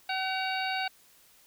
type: harmonic tone with a mistuned harmonic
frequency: 758 Hz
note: F#5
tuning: 42 cents sharp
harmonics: 1 / 2 / 3 / 4 / 5 / 6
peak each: -32 / -35 / -37 / -38 / -39 / -40 dBFS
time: 0.09-0.88 s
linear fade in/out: 5 ms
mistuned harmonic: 4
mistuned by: -140 cents
effects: white hiss -60 dBFS RMS until 1.46 s

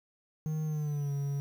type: tone with pitch glide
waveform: triangle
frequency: 155.56 to 141.01 Hz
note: D#3 to C#3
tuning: 0 to +30 cents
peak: -28 dBFS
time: 0.46-1.4 s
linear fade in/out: 0 ms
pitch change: -170 cents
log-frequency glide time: 0.65-1.12 s
effects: 9-bit

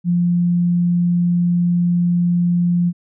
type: tone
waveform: sine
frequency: 174.61 Hz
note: F3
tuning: in tune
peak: -13 dBFS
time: 0.04-2.93 s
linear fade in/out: 50 ms
effects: none

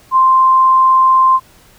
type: tone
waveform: sine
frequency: 1046 Hz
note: C6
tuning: 1 cent flat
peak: -6 dBFS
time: 0.11-1.4 s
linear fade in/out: 50 ms
effects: pink hiss -46 dBFS RMS until 1.78 s

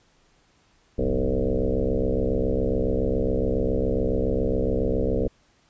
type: tone with frequency modulation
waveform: sine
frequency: 246.4 Hz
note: B3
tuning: 4 cents flat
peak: -20 dBFS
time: 0.98-5.28 s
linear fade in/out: 10 ms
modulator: 67.2 Hz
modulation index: 4.5
effects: pink hiss -62 dBFS RMS until 5.69 s + resampled to 16000 Hz

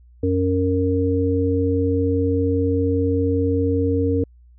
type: harmonic tone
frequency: 92.5 Hz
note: F#2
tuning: in tune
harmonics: 1 / 3 / 5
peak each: -21 / -21 / -21 dBFS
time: 0.23-4.24 s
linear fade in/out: 5 ms
effects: added 60 Hz sine -46 dBFS peak until 4.58 s

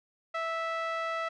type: tone with low-pass filter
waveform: 5% pulse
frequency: 657 Hz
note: E5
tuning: 6 cents flat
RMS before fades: -33 dBFS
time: 0.34-1.29 s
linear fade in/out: 10 ms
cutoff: 1500 Hz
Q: 1.3
effects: none

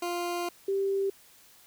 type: tone pair in turn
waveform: 20% pulse / sine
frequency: 349.2 / 392 Hz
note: F4 / G4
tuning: 0 / 0 cents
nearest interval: major second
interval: 200 cents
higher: second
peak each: -25 / -25 dBFS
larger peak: neither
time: 0.02-0.49 / 0.68-1.1 s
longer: first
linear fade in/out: 5 ms
effects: white hiss -57 dBFS RMS until 1.66 s

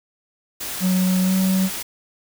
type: noise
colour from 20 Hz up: white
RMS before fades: -29 dBFS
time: 0.6-1.83 s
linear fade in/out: 10 ms
type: tone with pitch glide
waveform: triangle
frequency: 185.2 to 188.76 Hz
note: F#3 to F#3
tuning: +2 to +35 cents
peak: -14 dBFS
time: 0.8-1.7 s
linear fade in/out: 50 ms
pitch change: +33 cents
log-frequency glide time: 1.23-1.33 s
effects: none

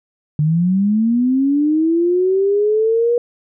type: linear sweep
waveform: sine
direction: up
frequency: 146.83 to 482.4 Hz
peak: -12 dBFS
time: 0.39-3.18 s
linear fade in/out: 2 ms
effects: none

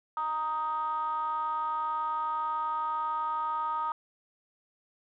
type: ring-modulated tone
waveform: triangle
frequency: 159.1 Hz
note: D#3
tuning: 39 cents sharp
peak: -23 dBFS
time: 0.17-3.92 s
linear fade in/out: 2 ms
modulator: 1090 Hz
effects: tanh soft clip ceiling -20 dBFS

